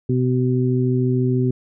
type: harmonic tone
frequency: 126.6 Hz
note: B2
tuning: 43 cents sharp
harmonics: 1 / 2 / 3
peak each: -18 / -21 / -23 dBFS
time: 0.09-1.51 s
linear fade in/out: 5 ms
effects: none